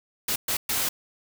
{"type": "noise bursts at uneven times", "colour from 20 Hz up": "white", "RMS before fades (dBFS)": -26, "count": 3, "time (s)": [[0.28, 0.36], [0.48, 0.57], [0.69, 0.89]], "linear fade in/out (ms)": 5, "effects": []}